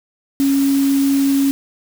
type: tone in noise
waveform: sine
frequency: 275.6 Hz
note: C#4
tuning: 10 cents flat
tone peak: -12 dBFS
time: 0.4-1.51 s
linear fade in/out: 0 ms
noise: white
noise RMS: -29 dBFS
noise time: 0.4-1.51 s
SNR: +14 dB
effects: none